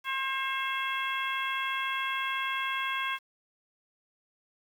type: harmonic tone with a mistuned harmonic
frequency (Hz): 534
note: C5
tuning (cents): +35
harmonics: 2 / 3 / 4 / 5 / 6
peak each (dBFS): -33 / -35 / -36 / -37 / -38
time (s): 0.04-3.19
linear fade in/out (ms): 50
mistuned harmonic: 6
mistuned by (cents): +57
effects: 9-bit